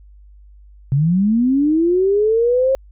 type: linear sweep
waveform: sine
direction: up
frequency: 130.81 to 540 Hz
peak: -12 dBFS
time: 0.92-2.75 s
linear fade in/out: 0 ms
effects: added 50 Hz sine -41 dBFS peak until 2.91 s